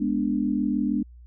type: chord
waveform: sine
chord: G# diminished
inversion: none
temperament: equal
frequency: 207.7 / 246.9 / 293.7 Hz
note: G#3 / B3 / D4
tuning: 0 / 0 / 0 cents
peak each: -26 dBFS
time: 0-1.03 s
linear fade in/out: 10 ms
effects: added 60 Hz sine -44 dBFS peak until 1.26 s